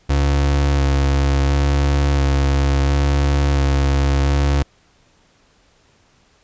35% pulse tone with vibrato, 70 Hz, C#2, 18 cents sharp, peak -12 dBFS, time 0.09-4.63 s, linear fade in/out 10 ms, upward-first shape square, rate 0.72 Hz, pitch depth 16 cents each way, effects pink hiss -56 dBFS RMS until 6.43 s + resampled to 16000 Hz

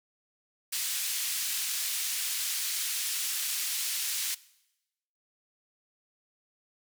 white band-pass noise, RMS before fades -32 dBFS, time 0.72-4.35 s, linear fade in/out 10 ms, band 2300 to 13000 Hz, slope 12 dB/octave, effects noise-tail reverb RT60 0.9 s tail -20 dB re dry

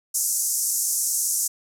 pink band-pass noise, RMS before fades -24 dBFS, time 0.14-1.48 s, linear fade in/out 10 ms, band 5900 to 13000 Hz, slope 48 dB/octave, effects none

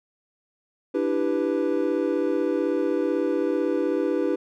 triangle chord, E minor seventh, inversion third, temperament equal, 293.7 / 329.6 / 392 / 493.9 Hz, D4 / E4 / G4 / B4, 0 / 0 / 0 / 0 cents, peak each -25 dBFS, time 0.94-4.36 s, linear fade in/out 10 ms, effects none

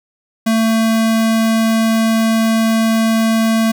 square tone, 224 Hz, A3, 31 cents sharp, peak -12 dBFS, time 0.46-3.72 s, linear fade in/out 10 ms, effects none

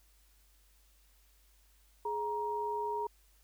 sine tone pair together, 420 / 941.4 Hz, G#4 / A#5, +19 / +17 cents, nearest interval octave + major second, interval 1398 cents, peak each -37 / -34 dBFS, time 2.05-3.07 s, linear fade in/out 5 ms, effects added 50 Hz sine -64 dBFS peak until 3.43 s + white hiss -69 dBFS RMS until 3.43 s

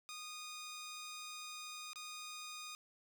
10% pulse tone with dropouts, 1233 Hz, D#6, 16 cents flat, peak -38 dBFS, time 0.09-2.75 s, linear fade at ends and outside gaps 0 ms, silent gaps 1.932-1.958 s, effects none

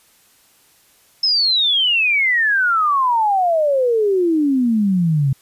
sine exponential sweep, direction down, 5274 to 131.4 Hz, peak -13 dBFS, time 1.23-5.33 s, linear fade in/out 5 ms, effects white hiss -54 dBFS RMS until 5.41 s + resampled to 32000 Hz

